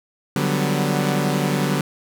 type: chord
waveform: sawtooth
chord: G major seventh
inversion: second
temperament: equal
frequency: 146.83 / 185 / 196 / 246.9 Hz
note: D3 / F#3 / G3 / B3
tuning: 0 / 0 / 0 / 0 cents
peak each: -18 / -20 / -22 / -22 dBFS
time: 0.36-1.81 s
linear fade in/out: 2 ms
effects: none